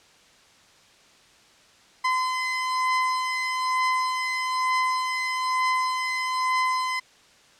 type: beating tone pair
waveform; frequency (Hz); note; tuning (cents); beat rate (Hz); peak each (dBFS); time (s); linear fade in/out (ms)
30% pulse; 1024 / 1025.1; C6 / C6; -38 / -36; 1.1; -21 / -27; 2.04-7; 10
effects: white hiss -55 dBFS RMS until 7.59 s + low-pass 6000 Hz 12 dB/octave